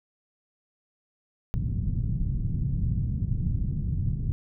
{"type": "low-pass noise", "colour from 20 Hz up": "white", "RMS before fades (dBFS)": -27, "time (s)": [1.54, 4.32], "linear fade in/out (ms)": 0, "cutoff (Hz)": 150, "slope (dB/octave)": 24, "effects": []}